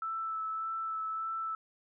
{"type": "tone with vibrato", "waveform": "sine", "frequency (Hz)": 1317, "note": "E6", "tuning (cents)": -2, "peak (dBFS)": -33, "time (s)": [0.02, 1.55], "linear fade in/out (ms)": 2, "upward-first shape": "sine", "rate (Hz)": 1.7, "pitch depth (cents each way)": 14, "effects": []}